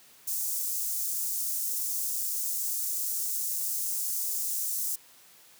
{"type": "high-pass noise", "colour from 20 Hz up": "white", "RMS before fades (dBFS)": -31, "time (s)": [0.27, 4.96], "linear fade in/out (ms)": 10, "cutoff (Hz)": 6200, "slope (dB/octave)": 24, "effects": ["white hiss -56 dBFS RMS until 5.59 s", "high-pass 100 Hz 12 dB/octave"]}